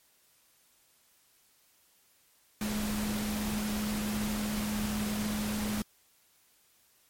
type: tone in noise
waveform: sine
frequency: 210.8 Hz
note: G#3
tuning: 26 cents sharp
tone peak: -31 dBFS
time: 2.61-5.82 s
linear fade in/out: 2 ms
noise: pink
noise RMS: -37 dBFS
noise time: 2.61-5.82 s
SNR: +3 dB
effects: white hiss -66 dBFS RMS until 7.09 s + MP3 64 kbps